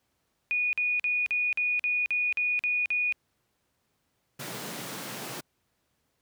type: tone bursts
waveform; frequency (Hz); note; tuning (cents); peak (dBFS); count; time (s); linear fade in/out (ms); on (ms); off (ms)
sine; 2461; D#7; -20; -24; 10; 0.51-3.124; 0; 220; 46
type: high-pass noise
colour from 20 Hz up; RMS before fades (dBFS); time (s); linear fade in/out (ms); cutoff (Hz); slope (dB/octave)
pink; -38; 4.39-5.41; 10; 120; 96
effects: pink hiss -75 dBFS RMS until 6.21 s + high-pass 60 Hz 12 dB/octave